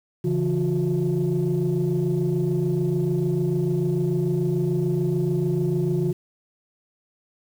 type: tone cluster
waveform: sine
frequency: 141 / 167.8 / 360.1 Hz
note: C#3 / E3 / F#4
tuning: +30 / +31 / -47 cents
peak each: -23 dBFS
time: 0.24-6.13 s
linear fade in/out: 10 ms
effects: tanh soft clip ceiling -15 dBFS + 8-bit